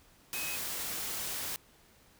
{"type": "tone in noise", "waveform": "sine", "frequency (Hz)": 2535, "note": "D#7", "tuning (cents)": 32, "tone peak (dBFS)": -39, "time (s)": [0.34, 0.56], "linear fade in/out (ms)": 0, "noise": "white", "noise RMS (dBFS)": -37, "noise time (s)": [0.33, 1.56], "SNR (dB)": -5, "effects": ["pink hiss -62 dBFS RMS until 2.19 s"]}